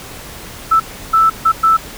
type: tone bursts at uneven times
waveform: sine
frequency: 1318.5 Hz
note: E6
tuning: in tune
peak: -7 dBFS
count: 4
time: 0.71-0.8 / 1.13-1.3 / 1.45-1.52 / 1.63-1.77 s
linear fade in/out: 10 ms
effects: pink hiss -32 dBFS RMS until 1.97 s